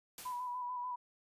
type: noise with exponential decay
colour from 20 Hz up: white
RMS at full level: -45 dBFS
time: 0.18-0.64 s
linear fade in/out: 1 ms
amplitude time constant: 100 ms
type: tone with vibrato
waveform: sine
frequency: 987.8 Hz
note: B5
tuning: in tune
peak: -37 dBFS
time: 0.25-0.96 s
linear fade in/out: 10 ms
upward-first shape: square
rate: 6.8 Hz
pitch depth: 25 cents each way
effects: resampled to 32000 Hz